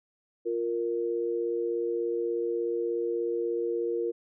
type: tone pair together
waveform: sine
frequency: 349.6 / 466.2 Hz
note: F4 / A#4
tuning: +2 / 0 cents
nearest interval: perfect fourth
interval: 498 cents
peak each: -30 / -29 dBFS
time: 0.45-4.12 s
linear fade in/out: 20 ms
effects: none